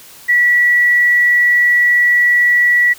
sine tone, 1943 Hz, B6, 29 cents flat, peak -8 dBFS, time 0.28-2.94 s, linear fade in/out 20 ms, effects white hiss -39 dBFS RMS until 2.98 s

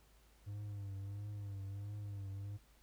triangle tone with vibrato, 100.7 Hz, G2, 47 cents sharp, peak -40 dBFS, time 0.46-2.58 s, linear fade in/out 20 ms, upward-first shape triangle, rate 1.5 Hz, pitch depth 66 cents each way, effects added 53 Hz sine -65 dBFS peak until 2.82 s + pink hiss -70 dBFS RMS until 2.82 s

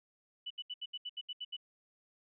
sine tone bursts, 2968 Hz, F#7, 5 cents sharp, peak -38 dBFS, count 10, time 0.46-1.567 s, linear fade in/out 10 ms, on 45 ms, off 73 ms, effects none

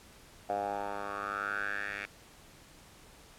10% pulse tone with band-pass filter sweep, 101.3 Hz, G#2, 43 cents flat, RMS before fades -36 dBFS, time 0.49-2.06 s, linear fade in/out 10 ms, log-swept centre 710 to 2100 Hz, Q 6.3, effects pink hiss -56 dBFS RMS until 3.38 s + low-pass 12000 Hz 12 dB/octave

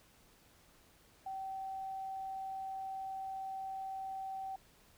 sine tone, 770 Hz, G5, 31 cents flat, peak -39 dBFS, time 1.26-4.56 s, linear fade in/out 5 ms, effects pink hiss -65 dBFS RMS until 4.97 s

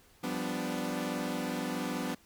sawtooth chord, G dominant seventh, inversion third, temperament equal with one note detuned, 174.61 / 196 / 248.8 / 293.7 Hz, F3 / G3 / B3 / D4, 0 / 0 / +13 / 0 cents, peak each -36 / -36 / -32 / -34 dBFS, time 0.23-2.15 s, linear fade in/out 10 ms, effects pink hiss -62 dBFS RMS until 2.25 s

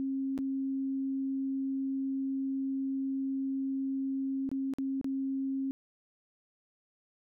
sine tone with dropouts, 269.2 Hz, C4, 49 cents sharp, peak -30 dBFS, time 0-5.71 s, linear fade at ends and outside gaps 0 ms, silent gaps 0.378-0.388 / 4.491-4.515 / 4.737-4.785 / 5.013-5.044 s, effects none

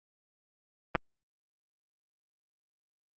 clicks, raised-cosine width 0.5 ms, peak -11 dBFS, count 2, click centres 0.951 / 0.957 s, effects Opus 32 kbps

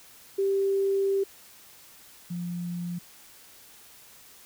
sine tone pair in turn, 392 / 174.62 Hz, G4 / F3, 0 / 0 cents, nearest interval octave + major second, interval 1400 cents, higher first, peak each -22 / -30 dBFS, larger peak first, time 0.38-1.24 / 2.3-2.99 s, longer first, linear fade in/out 10 ms, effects white hiss -52 dBFS RMS until 4.45 s

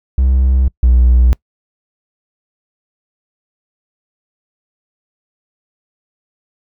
triangle tone pair in turn, 65 / 61.35 Hz, C2 / B1, -11 / -11 cents, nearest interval minor second, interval 100 cents, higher first, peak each -6 / -3 dBFS, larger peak second, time 0.18-0.68 / 0.83-1.33 s, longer neither, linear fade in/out 0 ms, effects noise-tail reverb RT60 0.1 s tail -25 dB re dry + tanh soft clip ceiling 0 dBFS

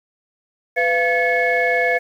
sine tone cluster, 500 / 687 / 1716 / 2195 Hz, B4 / F5 / A6 / C#7, +21 / -29 / -44 / -18 cents, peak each -20 dBFS, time 0.76-1.99 s, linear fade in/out 20 ms, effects tanh soft clip ceiling -7 dBFS + 8-bit

